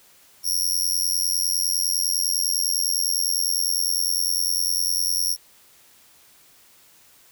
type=tone with amplitude modulation; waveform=20% pulse; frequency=5580 Hz; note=F8; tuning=2 cents flat; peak=-11 dBFS; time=0.43-5.37 s; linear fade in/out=50 ms; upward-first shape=sine; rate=89.9 Hz; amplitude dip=100%; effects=white hiss -54 dBFS RMS until 7.31 s